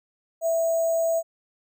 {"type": "tone with sample-and-hold", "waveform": "sine", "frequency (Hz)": 659.3, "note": "E5", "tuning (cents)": 0, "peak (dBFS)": -20, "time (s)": [0.41, 1.23], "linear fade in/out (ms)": 50, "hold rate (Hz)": 7350, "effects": []}